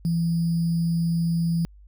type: tone with sample-and-hold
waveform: sine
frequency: 167.4 Hz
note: E3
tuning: 27 cents sharp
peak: -20 dBFS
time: 0.05-1.65 s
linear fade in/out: 0 ms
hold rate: 4900 Hz
effects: added 50 Hz sine -46 dBFS peak until 1.87 s